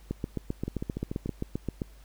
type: two click trains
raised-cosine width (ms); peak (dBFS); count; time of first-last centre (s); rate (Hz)
3; -19 / -17; 5 / 14; 0.68-1.26 / 0.11-1.818; 6.9 / 7.61
effects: added 50 Hz sine -50 dBFS peak until 2.04 s + pink hiss -60 dBFS RMS until 2.04 s